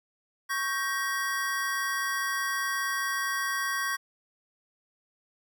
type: chord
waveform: square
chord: G diminished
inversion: second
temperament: equal with one note detuned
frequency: 1108.7 / 1568 / 1892.9 Hz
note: Db6 / G6 / Bb6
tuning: 0 / 0 / +26 cents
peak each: -33 dBFS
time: 0.49-3.97 s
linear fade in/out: 20 ms
effects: none